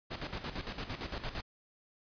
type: noise with tremolo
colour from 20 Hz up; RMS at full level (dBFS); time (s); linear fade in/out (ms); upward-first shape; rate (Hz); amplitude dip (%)
pink; -38; 0.1-1.42; 20; square; 8.8; 65
effects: resampled to 11025 Hz